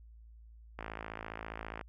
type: click train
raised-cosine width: 0.5 ms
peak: -25 dBFS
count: 57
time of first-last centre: 0.79-1.812 s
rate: 54.8 Hz
effects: added 56 Hz sine -52 dBFS peak until 1.88 s